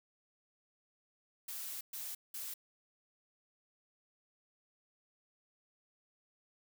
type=noise bursts at uneven times; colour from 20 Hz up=blue; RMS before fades=-43 dBFS; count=3; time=1.48-1.81 / 1.93-2.15 / 2.34-2.54 s; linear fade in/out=5 ms; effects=none